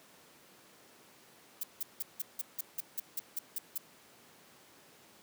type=noise bursts; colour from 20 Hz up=violet; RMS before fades=-35 dBFS; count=12; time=1.61-3.78 s; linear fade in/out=5 ms; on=25 ms; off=170 ms; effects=pink hiss -59 dBFS RMS until 5.22 s + high-pass 200 Hz 12 dB/octave